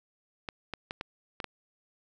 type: clicks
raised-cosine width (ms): 0.3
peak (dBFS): -19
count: 6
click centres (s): 0.488 / 0.737 / 0.909 / 1.011 / 1.402 / 1.443
effects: none